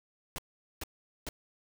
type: noise bursts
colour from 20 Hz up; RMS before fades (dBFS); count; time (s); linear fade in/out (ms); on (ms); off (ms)
pink; -38; 3; 0.36-1.289; 0; 23; 430
effects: none